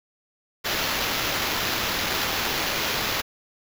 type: noise with sample-and-hold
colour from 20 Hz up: white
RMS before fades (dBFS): -26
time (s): 0.64-3.22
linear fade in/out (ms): 20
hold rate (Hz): 8820
effects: none